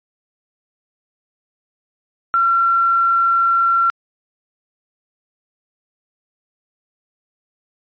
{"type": "tone with quantisation", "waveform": "sine", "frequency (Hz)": 1363, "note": "F6", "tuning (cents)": -43, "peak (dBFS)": -12, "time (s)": [2.34, 3.9], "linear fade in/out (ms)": 0, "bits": 7, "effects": ["resampled to 11025 Hz"]}